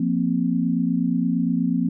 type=chord; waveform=sine; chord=F suspended fourth; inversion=none; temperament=equal; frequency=174.61 / 233.1 / 261.6 Hz; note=F3 / Bb3 / C4; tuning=0 / 0 / 0 cents; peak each=-23 dBFS; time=0-1.89 s; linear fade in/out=5 ms; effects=none